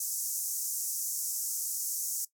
pink band-pass noise, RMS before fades -34 dBFS, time 0-2.25 s, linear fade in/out 5 ms, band 5900 to 16000 Hz, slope 48 dB/octave, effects noise-tail reverb RT60 0.1 s tail -17 dB re dry

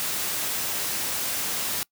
white noise, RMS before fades -28 dBFS, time 0-1.83 s, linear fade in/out 0 ms, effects noise-tail reverb RT60 0.1 s tail -24 dB re dry + high-pass 80 Hz 12 dB/octave

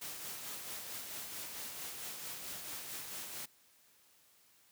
white noise with tremolo, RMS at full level -43 dBFS, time 0.01-3.46 s, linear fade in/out 10 ms, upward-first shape sine, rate 4.5 Hz, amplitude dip 35%, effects white hiss -67 dBFS RMS until 4.71 s + high-pass 80 Hz 12 dB/octave

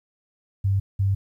sine tone pair in turn, 98 / 98 Hz, G2 / G2, 0 / 0 cents, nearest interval unison, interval 0 cents, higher neither, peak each -18 dBFS, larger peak neither, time 0.64-0.8 / 0.99-1.15 s, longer neither, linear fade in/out 10 ms, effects 10-bit

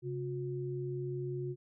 sine tone pair together, 134.67 / 360 Hz, C#3 / F#4, -50 / -47 cents, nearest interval octave + perfect fourth, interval 1703 cents, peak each -37 / -38 dBFS, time 0.02-1.56 s, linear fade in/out 50 ms, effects none

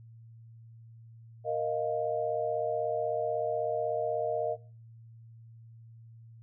sine chord, Bb suspended fourth, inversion none, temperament equal, 466.2 / 622.3 / 698.5 Hz, Bb4 / Eb5 / F5, 0 / 0 / 0 cents, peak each -33 / -31 / -34 dBFS, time 1.44-4.57 s, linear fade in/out 50 ms, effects noise-tail reverb RT60 0.4 s tail -21 dB re dry + added 114 Hz sine -49 dBFS peak until 6.42 s

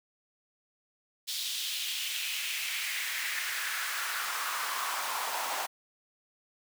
pink noise with high-pass filter sweep, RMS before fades -34 dBFS, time 1.27-5.67 s, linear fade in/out 20 ms, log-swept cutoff 3800 to 800 Hz, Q 2.6, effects none

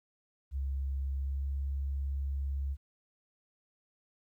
sine tone with pitch glide, 68 to 68.91 Hz, C#2 to C#2, -33 to -10 cents, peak -31 dBFS, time 0.51-2.77 s, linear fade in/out 50 ms, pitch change +23 cents, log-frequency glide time 1.17-1.45 s, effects 12-bit

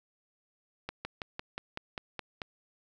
slowing click train, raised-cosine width 0.3 ms, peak -20 dBFS, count 9, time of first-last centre 0.89-2.418 s, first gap 160 ms, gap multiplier 1.05, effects none

